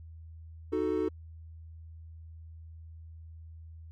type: chord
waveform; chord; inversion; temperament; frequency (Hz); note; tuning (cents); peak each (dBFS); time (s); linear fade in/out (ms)
triangle; D# diminished; none; equal; 311.1 / 370 / 440; D#4 / F#4 / A4; 0 / 0 / 0; -30; 0.72-1.09; 10
effects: added 81 Hz sine -45 dBFS peak until 3.91 s